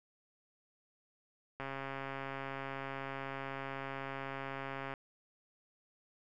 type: click train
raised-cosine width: 0.5 ms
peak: -26 dBFS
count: 455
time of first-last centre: 1.6-4.938 s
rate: 136 Hz
effects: none